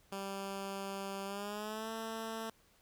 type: tone with pitch glide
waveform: 10% pulse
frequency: 196 to 223.8 Hz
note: G3 to A3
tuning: 0 to +30 cents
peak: -31 dBFS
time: 0.12-2.5 s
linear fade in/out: 2 ms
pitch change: +230 cents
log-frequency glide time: 1.25-1.9 s
effects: pink hiss -68 dBFS RMS until 2.81 s

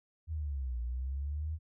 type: linear two-way sweep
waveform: sine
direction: down then up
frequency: 81.8 to 58.27 to 80.7 Hz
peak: -33 dBFS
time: 0.27-1.59 s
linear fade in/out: 50 ms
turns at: 0.8 s
effects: none

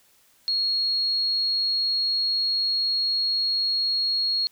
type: tone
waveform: sine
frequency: 4301 Hz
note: C8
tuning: 47 cents sharp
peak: -21 dBFS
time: 0.48-4.47 s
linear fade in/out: 0 ms
effects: white hiss -60 dBFS RMS until 4.51 s

